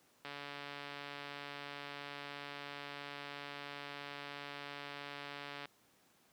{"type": "click train", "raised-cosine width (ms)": 0.3, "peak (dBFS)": -29, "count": 774, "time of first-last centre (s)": [0.25, 5.656], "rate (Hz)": 143, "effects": ["pink hiss -69 dBFS RMS until 6.32 s", "high-pass 150 Hz 12 dB/octave"]}